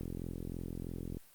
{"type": "click train", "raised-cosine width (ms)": 3, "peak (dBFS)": -27, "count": 51, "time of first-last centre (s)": [0.01, 1.17], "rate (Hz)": 43.1, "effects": ["white hiss -62 dBFS RMS until 1.34 s", "Opus 32 kbps"]}